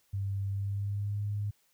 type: tone with pitch glide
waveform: sine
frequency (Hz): 98.6 to 103.02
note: G2 to G#2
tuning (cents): +11 to -13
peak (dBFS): -30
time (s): 0.13-1.51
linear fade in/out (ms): 10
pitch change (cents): +76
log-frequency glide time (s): 0.5-1.22
effects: white hiss -70 dBFS RMS until 1.73 s